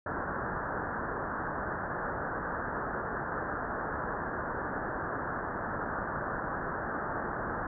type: low-pass noise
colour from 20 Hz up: white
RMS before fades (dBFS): -35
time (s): 0.06-7.67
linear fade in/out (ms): 2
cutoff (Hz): 1700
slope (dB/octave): 96
effects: none